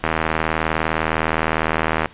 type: click train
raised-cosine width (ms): 0.5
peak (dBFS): -3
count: 162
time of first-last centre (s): 0.04-2.058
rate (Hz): 79.8
effects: pink hiss -44 dBFS RMS until 2.13 s + resampled to 8000 Hz